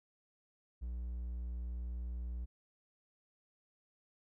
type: tone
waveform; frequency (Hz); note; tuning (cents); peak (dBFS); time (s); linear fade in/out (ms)
triangle; 60.1; B1; -46; -36; 0.81-2.46; 20
effects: none